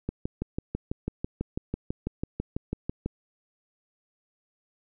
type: click train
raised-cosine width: 3 ms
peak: -16 dBFS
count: 19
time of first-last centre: 0.09-3.06 s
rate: 6.06 Hz
effects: none